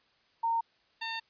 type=tone pair in turn; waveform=sine / 10% pulse; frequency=918 / 905.9 Hz; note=A#5 / A#5; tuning=-27 / -50 cents; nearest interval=unison; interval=23 cents; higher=first; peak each=-26 / -25 dBFS; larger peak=second; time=0.43-0.61 / 1.01-1.2 s; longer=second; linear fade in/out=10 ms; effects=white hiss -68 dBFS RMS until 1.29 s + resampled to 11025 Hz